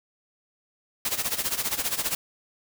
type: noise with tremolo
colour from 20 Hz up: white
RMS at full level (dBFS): -25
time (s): 1.05-2.15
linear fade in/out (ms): 2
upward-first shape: sine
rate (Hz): 15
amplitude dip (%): 80
effects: none